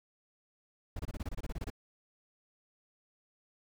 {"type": "noise bursts", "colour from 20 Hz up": "brown", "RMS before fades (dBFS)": -37, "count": 13, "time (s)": [0.96, 1.702], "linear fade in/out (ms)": 5, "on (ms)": 34, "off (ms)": 25, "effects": []}